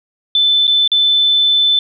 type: tone with dropouts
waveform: sine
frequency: 3520 Hz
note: A7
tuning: in tune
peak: -9 dBFS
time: 0.35-1.79 s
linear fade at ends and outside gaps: 2 ms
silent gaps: 0.67-0.677 / 0.877-0.917 s
effects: none

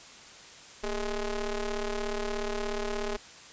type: ring-modulated tone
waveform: sawtooth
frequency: 211.4 Hz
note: G#3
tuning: 31 cents sharp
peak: -23 dBFS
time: 0.83-3.17 s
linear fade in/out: 10 ms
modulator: 193 Hz
effects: white hiss -49 dBFS RMS until 3.52 s + resampled to 16000 Hz

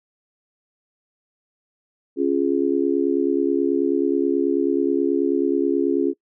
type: chord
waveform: sine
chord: Db major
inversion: none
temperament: just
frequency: 277.2 / 346.5 / 415.8 Hz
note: Db4 / F4 / Ab4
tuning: 0 / -14 / +2 cents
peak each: -21 / -21 / -23 dBFS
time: 2.16-6.14 s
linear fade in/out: 50 ms
effects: noise-tail reverb RT60 0.1 s tail -24 dB re dry

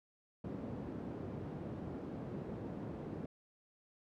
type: band-pass noise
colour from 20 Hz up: white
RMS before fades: -44 dBFS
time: 0.44-3.26 s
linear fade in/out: 5 ms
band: 100 to 300 Hz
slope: 12 dB/octave
effects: none

